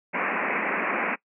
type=band-pass noise; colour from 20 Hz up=white; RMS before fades=-27 dBFS; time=0.13-1.16 s; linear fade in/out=20 ms; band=180 to 2500 Hz; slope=96 dB/octave; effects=noise-tail reverb RT60 0.1 s tail -21 dB re dry